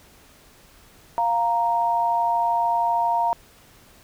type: tone pair together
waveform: sine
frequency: 699.3 / 932.3 Hz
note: F5 / A#5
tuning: +2 / 0 cents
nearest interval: perfect fourth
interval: 498 cents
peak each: -23 / -20 dBFS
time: 1.18-3.33 s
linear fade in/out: 0 ms
effects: pink hiss -52 dBFS RMS until 4.03 s